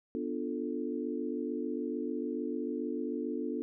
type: chord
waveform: sine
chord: B half-diminished seventh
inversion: none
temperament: equal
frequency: 246.9 / 293.7 / 349.2 / 440 Hz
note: B3 / D4 / F4 / A4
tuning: 0 / 0 / 0 / 0 cents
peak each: -37 / -37 / -39 / -39 dBFS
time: 0.15-3.62 s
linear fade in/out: 0 ms
effects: none